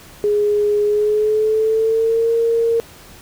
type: tone with pitch glide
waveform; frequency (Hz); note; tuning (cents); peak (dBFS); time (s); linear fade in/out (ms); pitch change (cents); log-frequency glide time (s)
sine; 415.3 to 460.8; G#4 to A#4; 0 to -20; -13; 0.24-2.8; 0; +180; 0.85-2.33
effects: pink hiss -42 dBFS RMS until 3.21 s